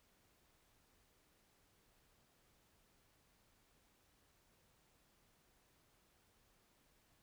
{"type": "silence", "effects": ["pink hiss -74 dBFS RMS until 7.22 s"]}